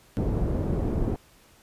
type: low-pass noise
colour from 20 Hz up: pink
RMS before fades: -26 dBFS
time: 0.17-1.16 s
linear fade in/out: 0 ms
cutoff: 410 Hz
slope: 12 dB/octave
effects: pink hiss -57 dBFS RMS until 1.62 s + resampled to 32000 Hz